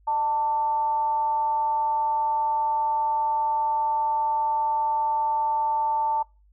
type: tone with frequency modulation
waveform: sine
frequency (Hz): 890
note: A5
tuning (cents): +20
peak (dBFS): -21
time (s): 0.07-6.23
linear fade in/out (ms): 10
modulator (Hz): 275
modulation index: 0.26
effects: noise-tail reverb RT60 0.3 s tail -25 dB re dry + added 50 Hz sine -55 dBFS peak until 6.52 s